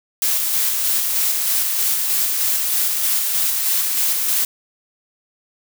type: noise with tremolo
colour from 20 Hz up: blue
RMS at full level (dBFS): -18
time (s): 0.22-4.45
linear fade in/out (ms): 2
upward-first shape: square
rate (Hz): 3.2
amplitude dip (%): 25
effects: none